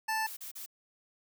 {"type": "tone", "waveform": "25% pulse", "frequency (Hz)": 880, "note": "A5", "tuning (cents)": 0, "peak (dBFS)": -26, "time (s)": [0.08, 0.27], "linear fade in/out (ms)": 10}
{"type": "noise bursts", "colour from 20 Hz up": "blue", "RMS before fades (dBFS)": -43, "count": 3, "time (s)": [0.26, 0.662], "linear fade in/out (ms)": 10, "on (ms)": 110, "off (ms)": 36}
{"effects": []}